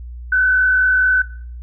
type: tone with frequency modulation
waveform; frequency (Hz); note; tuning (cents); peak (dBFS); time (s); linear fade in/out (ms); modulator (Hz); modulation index
sine; 1510; F#6; +35; -12; 0.32-1.22; 5; 44.6; 0.52
effects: noise-tail reverb RT60 0.5 s tail -17 dB re dry + added 60 Hz sine -29 dBFS peak until 1.62 s